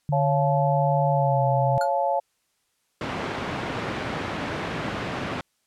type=tone with pitch glide; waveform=sine; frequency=146.83 to 133.1 Hz; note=D3 to C3; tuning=0 to +30 cents; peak=-22 dBFS; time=0.09-1.78 s; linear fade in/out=0 ms; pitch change=-170 cents; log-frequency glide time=1.11-1.43 s
type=chord; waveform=sine; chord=Db augmented; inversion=none; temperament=just; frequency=554.4 / 693 / 866.2 Hz; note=Db5 / F5 / A5; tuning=0 / -14 / -27 cents; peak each=-25 dBFS; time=0.12-2.2 s; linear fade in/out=10 ms
type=tone with exponential decay; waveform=square; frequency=1431 Hz; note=F6; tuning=42 cents sharp; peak=-26 dBFS; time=1.81-1.91 s; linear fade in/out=2 ms; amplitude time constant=20 ms
type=band-pass noise; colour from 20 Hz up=pink; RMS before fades=-30 dBFS; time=3.01-5.41 s; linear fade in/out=2 ms; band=120 to 2400 Hz; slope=12 dB/octave
effects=white hiss -71 dBFS RMS until 5.66 s + low-pass 11000 Hz 12 dB/octave